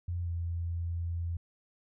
sine tone with pitch glide, 87.31 to 85.02 Hz, F2 to F2, 0 to -46 cents, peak -31 dBFS, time 0.08-1.37 s, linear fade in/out 5 ms, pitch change -46 cents, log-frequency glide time 0.23-0.29 s, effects none

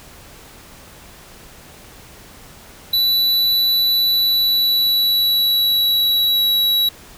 square tone with pitch glide, 3959 to 3900 Hz, B7 to B7, +3 to -23 cents, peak -14 dBFS, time 2.93-6.89 s, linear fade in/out 5 ms, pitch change -26 cents, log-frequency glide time 4.02-6.4 s, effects pink hiss -42 dBFS RMS until 7.17 s

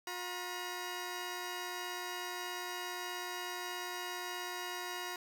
10% pulse tone pair together, 358.4 / 956.8 Hz, F4 / A#5, +45 / +45 cents, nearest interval octave + perfect fourth, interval 1700 cents, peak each -33 / -34 dBFS, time 0.07-5.16 s, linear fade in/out 2 ms, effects none

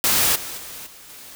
white noise with level steps, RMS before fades -18 / -32 / -36 / -44 / -41 dBFS, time 0.04-1.35 s, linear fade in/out 0 ms, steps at 0.35 / 0.57 / 0.86 / 1.09 s, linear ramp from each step 10 ms, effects none

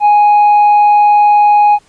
sine tone with tanh clipping, 830.6 Hz, G#5, in tune, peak -5 dBFS, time 0-1.79 s, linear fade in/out 50 ms, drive 2 dB, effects pink hiss -49 dBFS RMS until 1.88 s + resampled to 22050 Hz

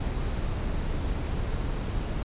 brown noise, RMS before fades -29 dBFS, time 0-2.23 s, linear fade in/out 5 ms, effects resampled to 8000 Hz

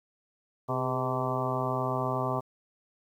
harmonic tone with a mistuned harmonic, 128.2 Hz, C3, 35 cents flat, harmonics 1 / 2 / 3 / 4 / 5 / 6 / 7 / 8 / 9, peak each -33 / -37 / -36 / -39 / -34 / -38 / -37 / -37 / -35 dBFS, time 0.68-2.41 s, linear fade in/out 20 ms, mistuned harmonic 3, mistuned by +52 cents, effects 10-bit

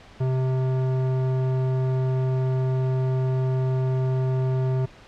square tone with low-pass filter, 130 Hz, C3, 11 cents flat, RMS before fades -23 dBFS, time 0.2-4.86 s, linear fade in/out 10 ms, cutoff 780 Hz, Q 0.68, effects pink hiss -48 dBFS RMS until 5.07 s + low-pass 4000 Hz 12 dB/octave

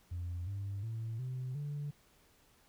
sine tone with pitch steps, 87.5 / 99.36 / 112.82 / 128.11 / 145.47 Hz, F2 / G2 / A2 / C3 / D3, +4 / +24 / +44 / -36 / -16 cents, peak -35 dBFS, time 0.11-1.91 s, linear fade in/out 10 ms, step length 360 ms, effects tanh soft clip ceiling -34 dBFS + pink hiss -67 dBFS RMS until 2.68 s

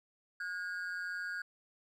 triangle ring-modulated tone, 1535 Hz, G6, 37 cents flat, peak -32 dBFS, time 0.4-1.42 s, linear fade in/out 5 ms, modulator 90.8 Hz, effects none

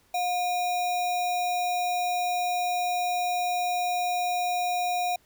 sine tone with sample-and-hold, 715 Hz, F5, 41 cents sharp, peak -24 dBFS, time 0.14-5.16 s, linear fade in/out 5 ms, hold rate 3150 Hz, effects pink hiss -63 dBFS RMS until 5.25 s

